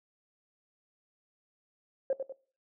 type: tone with echo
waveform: sine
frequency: 536 Hz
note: C5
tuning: 42 cents sharp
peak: -24 dBFS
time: 2.1-2.13 s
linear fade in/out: 2 ms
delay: 97 ms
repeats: 2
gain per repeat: -7 dB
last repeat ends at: 2.324 s
effects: noise-tail reverb RT60 0.4 s tail -20 dB re dry + tanh soft clip ceiling -20 dBFS